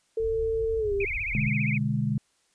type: tone with pitch glide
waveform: sine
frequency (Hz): 447.7 to 398.9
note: A4 to G4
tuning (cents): +30 to +30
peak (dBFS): -24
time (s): 0.17-1.05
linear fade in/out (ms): 5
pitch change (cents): -200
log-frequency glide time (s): 0.78-0.94
type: low-pass noise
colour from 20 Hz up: pink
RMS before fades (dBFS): -37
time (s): 0.2-1.49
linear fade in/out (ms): 2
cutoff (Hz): 110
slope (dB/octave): 48
type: tone with vibrato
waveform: sine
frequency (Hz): 2309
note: D7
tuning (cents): -30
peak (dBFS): -28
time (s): 1-1.78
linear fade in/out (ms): 5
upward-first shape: triangle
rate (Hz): 15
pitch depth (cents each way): 210
type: chord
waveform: sine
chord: G# diminished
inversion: first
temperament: equal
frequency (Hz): 123.47 / 146.83 / 207.7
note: B2 / D3 / G#3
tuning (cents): 0 / 0 / 0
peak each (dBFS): -28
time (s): 1.35-2.18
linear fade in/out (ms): 0
effects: white hiss -68 dBFS RMS until 2.54 s + resampled to 22050 Hz